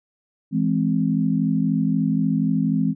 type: chord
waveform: sine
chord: E augmented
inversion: none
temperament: equal with one note detuned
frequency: 164.81 / 208.7 / 261.6 Hz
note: E3 / G#3 / B#3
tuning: 0 / +9 / 0 cents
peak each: -22 dBFS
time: 0.51-2.95 s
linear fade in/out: 50 ms
effects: none